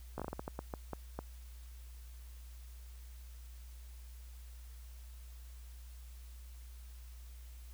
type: slowing click train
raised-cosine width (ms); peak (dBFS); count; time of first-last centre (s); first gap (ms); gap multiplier
1; -25; 12; 0.18-1.19; 16; 1.32
effects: added 60 Hz sine -48 dBFS peak until 7.73 s + white hiss -63 dBFS RMS until 7.73 s